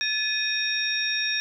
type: tone cluster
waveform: sine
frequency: 1729 / 2485 / 3713 / 5570 Hz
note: A6 / D#7 / A#7 / F8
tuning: -31 / -3 / -8 / -5 cents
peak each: -29 dBFS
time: 0.01-1.4 s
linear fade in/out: 0 ms
effects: none